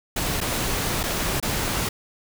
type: noise with dropouts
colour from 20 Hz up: pink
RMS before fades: -25 dBFS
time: 0.16-1.89 s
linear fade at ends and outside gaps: 5 ms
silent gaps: 0.405-0.412 / 1.032-1.036 / 1.401-1.426 s
effects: none